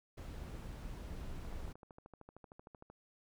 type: noise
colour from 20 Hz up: brown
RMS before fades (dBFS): -45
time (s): 0.17-1.73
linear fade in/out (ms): 10
type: click train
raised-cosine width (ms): 1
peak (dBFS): -39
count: 20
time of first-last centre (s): 1.45-2.9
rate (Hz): 13.1
effects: none